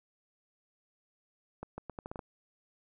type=accelerating click train; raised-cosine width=1 ms; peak=-26 dBFS; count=8; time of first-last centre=1.63-2.192 s; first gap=150 ms; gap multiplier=0.78; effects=none